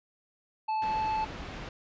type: harmonic tone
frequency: 872 Hz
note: A5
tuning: 16 cents flat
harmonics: 1 / 3 / 5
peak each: -27 / -44 / -51 dBFS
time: 0.68-1.25 s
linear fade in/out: 10 ms
type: low-pass noise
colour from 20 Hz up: pink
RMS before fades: -41 dBFS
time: 0.82-1.69 s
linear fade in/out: 2 ms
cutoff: 3400 Hz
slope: 12 dB/octave
effects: resampled to 16000 Hz